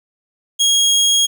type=tone; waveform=25% pulse; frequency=3282 Hz; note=G#7; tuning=21 cents flat; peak=-8 dBFS; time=0.59-1.27 s; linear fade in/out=20 ms; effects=none